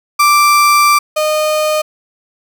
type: tone pair in turn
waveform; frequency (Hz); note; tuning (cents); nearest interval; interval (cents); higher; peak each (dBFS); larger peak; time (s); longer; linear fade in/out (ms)
35% pulse; 1174.7 / 614.1; D6 / D#5; 0 / -23; major seventh; 1123; first; -5 / -10; first; 0.19-0.99 / 1.16-1.82; first; 10
effects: none